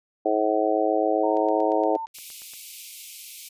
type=harmonic tone; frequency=107.6 Hz; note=A2; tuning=38 cents flat; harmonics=3 / 4 / 5 / 6 / 7; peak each=-26 / -26 / -26 / -26 / -26 dBFS; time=0.25-1.97 s; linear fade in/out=10 ms
type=tone with pitch glide; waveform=sine; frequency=920 to 899 Hz; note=A#5 to A5; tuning=-23 to +37 cents; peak=-29 dBFS; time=1.23-2.06 s; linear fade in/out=10 ms; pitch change=-40 cents; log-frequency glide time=1.83-1.88 s
type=click train; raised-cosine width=0.2 ms; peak=-31 dBFS; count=11; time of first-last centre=1.37-2.536 s; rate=8.58 Hz
type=high-pass noise; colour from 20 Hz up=white; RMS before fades=-40 dBFS; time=2.14-3.49 s; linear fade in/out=10 ms; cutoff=2200 Hz; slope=96 dB/octave
effects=resampled to 32000 Hz